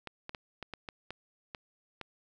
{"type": "clicks", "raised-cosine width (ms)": 0.3, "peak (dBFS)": -24, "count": 9, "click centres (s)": [0.073, 0.294, 0.348, 0.627, 0.737, 0.888, 1.106, 1.548, 2.013], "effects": []}